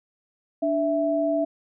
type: tone pair together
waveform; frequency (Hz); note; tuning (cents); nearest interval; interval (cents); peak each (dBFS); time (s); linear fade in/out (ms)
sine; 293.7 / 659.3; D4 / E5; 0 / 0; octave + major second; 1400; -25 / -22; 0.62-1.45; 10
effects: none